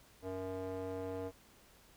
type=tone with band-pass filter; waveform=square; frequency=93.8 Hz; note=F#2; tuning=24 cents sharp; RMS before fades=-41 dBFS; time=0.22-1.32 s; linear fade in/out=50 ms; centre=510 Hz; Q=2.1; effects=pink hiss -63 dBFS RMS until 1.96 s